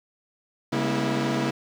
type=tone cluster; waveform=sawtooth; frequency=137.6 / 201.5 / 216.8 / 239.2 / 327.2 Hz; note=C#3 / G3 / A3 / A#3 / E4; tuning=-12 / +48 / -25 / +45 / -13 cents; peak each=-25 / -28 / -33 / -24 / -24 dBFS; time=0.72-1.51 s; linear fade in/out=10 ms; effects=low-pass 6000 Hz 12 dB/octave + 9-bit